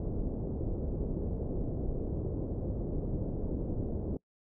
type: low-pass noise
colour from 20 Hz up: pink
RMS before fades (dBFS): -34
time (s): 0-4.17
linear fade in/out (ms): 2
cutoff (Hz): 490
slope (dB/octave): 24
effects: noise-tail reverb RT60 0.1 s tail -25 dB re dry